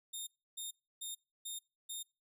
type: tone bursts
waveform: 15% pulse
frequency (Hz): 3664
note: A#7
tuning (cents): -31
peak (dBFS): -34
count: 5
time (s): 0.13-2.03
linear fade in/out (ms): 10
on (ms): 140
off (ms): 300
effects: noise-tail reverb RT60 0.3 s tail -25 dB re dry